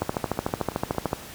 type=two click trains; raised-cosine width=1 ms; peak=-23 / -9 dBFS; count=10 / 16; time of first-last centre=0.03-1.063 / 0.02-1.131 s; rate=8.71 / 13.5 Hz; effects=pink hiss -41 dBFS RMS until 1.34 s + high-pass 60 Hz 12 dB/octave